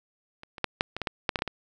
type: clicks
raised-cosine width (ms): 0.3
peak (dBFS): -27 / -24 / -8 / -6 / -17 / -14 / -11 / -7 / -8 / -23 / -9 / -16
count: 12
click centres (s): 0.434 / 0.582 / 0.643 / 0.809 / 0.966 / 1.017 / 1.072 / 1.292 / 1.358 / 1.39 / 1.421 / 1.477
effects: none